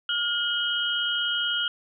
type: tone cluster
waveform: sine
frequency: 1417 / 2922 / 3186 Hz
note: F6 / F#7 / G7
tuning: +25 / -22 / +27 cents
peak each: -28 dBFS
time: 0.09-1.68 s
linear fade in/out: 2 ms
effects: none